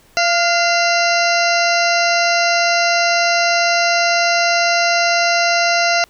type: harmonic tone with a mistuned harmonic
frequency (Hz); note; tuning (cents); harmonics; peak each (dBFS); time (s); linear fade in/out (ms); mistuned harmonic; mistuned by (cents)
686; F5; -31; 1 / 2 / 3 / 4 / 6 / 7 / 8 / 9; -16 / -19 / -21 / -22 / -24 / -24 / -25 / -26; 0.17-6.04; 0; 2; +46
effects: pink hiss -51 dBFS RMS until 6.09 s